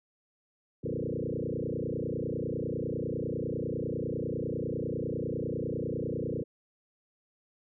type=tone with frequency modulation; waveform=sine; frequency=301.6 Hz; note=D4; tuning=46 cents sharp; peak=-30 dBFS; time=0.83-6.44 s; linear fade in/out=20 ms; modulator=30 Hz; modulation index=6.8; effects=none